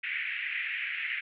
pink band-pass noise, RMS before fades -34 dBFS, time 0.03-1.21 s, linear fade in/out 10 ms, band 1800 to 2600 Hz, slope 48 dB/octave, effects none

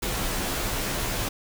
pink noise with comb filter, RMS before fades -28 dBFS, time 0.02-1.29 s, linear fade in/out 10 ms, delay 13 ms, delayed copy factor -0.65, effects none

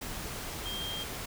sine tone in noise, 3200 Hz, G7, 35 cents sharp, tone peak -36 dBFS, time 0.65-1.04 s, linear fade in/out 10 ms, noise pink, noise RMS -39 dBFS, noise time 0.01-1.26 s, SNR 0 dB, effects none

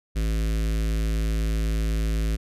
square tone with notch filter, 54 Hz, A1, 32 cents flat, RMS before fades -24 dBFS, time 0.15-2.37 s, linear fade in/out 20 ms, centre 870 Hz, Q 0.77, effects resampled to 32000 Hz

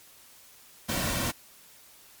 pink noise with comb filter, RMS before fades -29 dBFS, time 0.88-1.32 s, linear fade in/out 20 ms, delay 2.4 ms, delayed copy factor -0.6, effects white hiss -54 dBFS RMS until 2.2 s + MP3 96 kbps

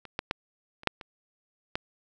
clicks, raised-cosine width 0.3 ms, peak -27 / -13 / -11 / -29 / -6 / -25 / -13 dBFS, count 7, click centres 0.053 / 0.191 / 0.311 / 0.834 / 0.873 / 1.012 / 1.755 s, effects none

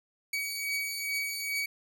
sawtooth beating tone pair, 2263 / 2265.4 Hz, C#7 / C#7, +35 / +37 cents, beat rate 2.4 Hz, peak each -29 / -34 dBFS, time 0.33-1.66 s, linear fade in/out 5 ms, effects none

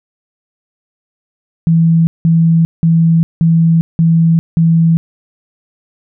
sine tone bursts, 164.81 Hz, E3, in tune, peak -6 dBFS, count 6, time 1.67-4.97 s, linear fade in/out 0 ms, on 400 ms, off 180 ms, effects none

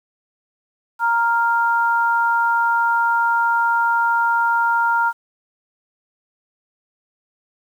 sine tone pair together, 932.3 / 1396.9 Hz, A#5 / F6, 0 / 0 cents, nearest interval perfect fifth, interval 700 cents, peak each -17 / -18 dBFS, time 0.99-5.13 s, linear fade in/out 50 ms, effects 8-bit

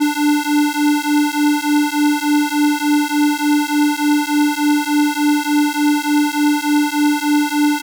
square beating tone pair, 293.7 / 297.1 Hz, D4 / D4, 0 / +20 cents, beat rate 3.4 Hz, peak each -17 / -17 dBFS, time 0-7.82 s, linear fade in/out 20 ms, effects none

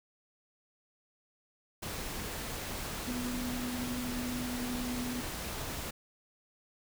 pink noise, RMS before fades -39 dBFS, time 1.82-5.91 s, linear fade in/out 10 ms
sine tone with tremolo, 246.9 Hz, B3, in tune, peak -34 dBFS, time 3.07-5.21 s, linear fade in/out 10 ms, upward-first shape triangle, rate 11 Hz, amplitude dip 25%
effects none

